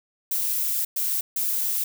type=noise bursts at uneven times; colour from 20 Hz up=violet; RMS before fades=-25 dBFS; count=3; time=0.31-0.85 / 0.96-1.21 / 1.36-1.84 s; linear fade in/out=5 ms; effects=none